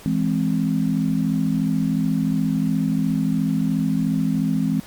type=chord; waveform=sine; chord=E augmented; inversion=none; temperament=equal; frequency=164.81 / 207.7 / 261.6 Hz; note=E3 / G#3 / B#3; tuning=0 / 0 / 0 cents; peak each=-22 dBFS; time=0.06-4.8 s; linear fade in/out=0 ms; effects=pink hiss -43 dBFS RMS until 4.86 s + MP3 96 kbps